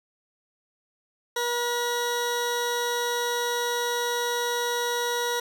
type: tone pair together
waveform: 20% pulse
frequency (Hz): 480 / 1920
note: B4 / B6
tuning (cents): -49 / -49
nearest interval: 2 octaves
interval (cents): 2400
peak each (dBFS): -21 / -27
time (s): 1.36-5.4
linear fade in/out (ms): 5
effects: none